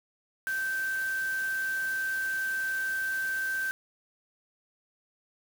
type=tone in noise; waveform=sine; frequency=1556 Hz; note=G6; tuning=13 cents flat; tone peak=-28 dBFS; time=0.47-3.71 s; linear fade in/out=0 ms; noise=white; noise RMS=-44 dBFS; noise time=0.47-3.71 s; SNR=+13 dB; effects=none